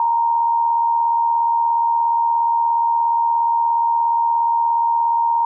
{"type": "tone with amplitude modulation", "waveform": "sine", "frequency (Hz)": 930, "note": "A#5", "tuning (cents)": -4, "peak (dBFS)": -12, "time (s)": [0, 5.45], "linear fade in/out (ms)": 2, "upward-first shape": "sine", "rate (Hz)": 77, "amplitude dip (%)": 45, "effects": []}